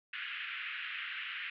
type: band-pass noise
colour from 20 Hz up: white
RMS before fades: -41 dBFS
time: 0.13-1.5 s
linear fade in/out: 5 ms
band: 1400 to 3000 Hz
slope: 48 dB/octave
effects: none